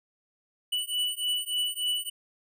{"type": "beating tone pair", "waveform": "square", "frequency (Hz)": [2960, 2963.4], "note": ["F#7", "F#7"], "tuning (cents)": [0, 2], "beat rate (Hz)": 3.4, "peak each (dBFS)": [-31, -31], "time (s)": [0.72, 2.1], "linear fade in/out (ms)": 10, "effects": []}